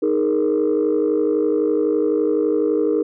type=chord; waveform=sine; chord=D# suspended fourth; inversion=none; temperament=just; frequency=311.1 / 414.8 / 466.7 Hz; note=D#4 / G#4 / A#4; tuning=0 / -2 / +2 cents; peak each=-19 dBFS; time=0.02-3.03 s; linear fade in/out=10 ms; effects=tanh soft clip ceiling -10 dBFS